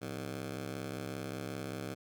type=ring-modulated tone; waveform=15% pulse; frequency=142.7 Hz; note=D3; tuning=49 cents flat; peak=-29 dBFS; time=0.01-1.95 s; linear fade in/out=20 ms; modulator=32.6 Hz; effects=none

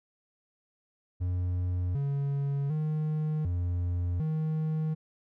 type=tone with pitch steps; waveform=triangle; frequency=89.7 / 140.2 / 154.2 / 88.1 / 156.8 Hz; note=F2 / C#3 / D#3 / F2 / D#3; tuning=+47 / +20 / -15 / +16 / +14 cents; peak=-25 dBFS; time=1.2-4.95 s; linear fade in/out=20 ms; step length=750 ms; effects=none

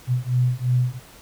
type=beating tone pair; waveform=sine; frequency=123.47 / 126.37 Hz; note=B2 / B2; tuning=0 / +40 cents; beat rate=2.9 Hz; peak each=-21 dBFS; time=0.07-1 s; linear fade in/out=50 ms; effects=pink hiss -47 dBFS RMS until 1.21 s

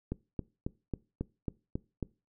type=click train; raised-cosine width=3 ms; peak=-20 dBFS; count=8; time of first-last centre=0.12-2.027 s; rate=3.67 Hz; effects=noise-tail reverb RT60 0.3 s tail -22 dB re dry

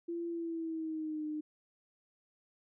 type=tone with pitch glide; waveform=sine; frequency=340 to 304.7 Hz; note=F4 to D#4; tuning=-46 to -36 cents; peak=-35 dBFS; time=0.08-1.41 s; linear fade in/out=10 ms; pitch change=-190 cents; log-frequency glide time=0.28-1.25 s; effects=none

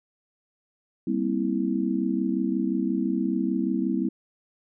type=chord; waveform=sine; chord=C dominant seventh; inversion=second; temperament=just; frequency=196.22 / 235.5 / 261.6 / 327 Hz; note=G3 / Bb3 / C4 / E4; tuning=+2 / +18 / 0 / -14 cents; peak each=-28 / -29 / -28 / -28 dBFS; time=1.07-4.09 s; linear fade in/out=5 ms; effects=none

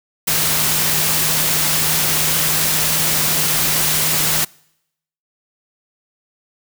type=tone in noise; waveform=sine; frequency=156.8 Hz; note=D#3; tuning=14 cents sharp; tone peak=-28 dBFS; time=0.27-4.45 s; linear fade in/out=10 ms; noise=white; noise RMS=-17 dBFS; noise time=0.27-4.45 s; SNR=-14 dB; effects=noise-tail reverb RT60 0.8 s tail -26 dB re dry

